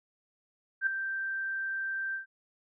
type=tone with ADSR envelope; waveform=sine; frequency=1568 Hz; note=G6; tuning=in tune; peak=-22 dBFS; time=0.81-2.26 s; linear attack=58 ms; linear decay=3 ms; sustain=-9 dB; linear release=120 ms; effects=none